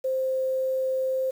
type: tone with quantisation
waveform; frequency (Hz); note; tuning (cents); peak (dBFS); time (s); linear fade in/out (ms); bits
sine; 523.3; C5; 0; -23; 0.04-1.31; 10; 8
effects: none